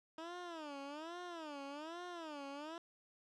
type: tone with vibrato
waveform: 15% pulse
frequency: 314.3 Hz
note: D#4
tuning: 18 cents sharp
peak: -39 dBFS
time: 0.18-2.78 s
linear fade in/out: 2 ms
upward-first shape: sine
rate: 1.2 Hz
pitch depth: 220 cents each way
effects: low-pass 5000 Hz 12 dB/octave